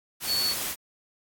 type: tone in noise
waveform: sine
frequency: 4435 Hz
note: C#8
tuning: in tune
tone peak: -24 dBFS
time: 0.26-0.55 s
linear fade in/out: 50 ms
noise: white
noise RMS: -31 dBFS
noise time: 0.2-0.76 s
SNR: +4 dB
effects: AAC 64 kbps